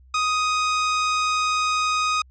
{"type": "tone", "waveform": "sawtooth", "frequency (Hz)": 1249, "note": "D#6", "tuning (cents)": 6, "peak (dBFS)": -16, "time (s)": [0.14, 2.22], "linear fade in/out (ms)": 5, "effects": ["added 64 Hz sine -48 dBFS peak until 2.3 s", "resampled to 16000 Hz"]}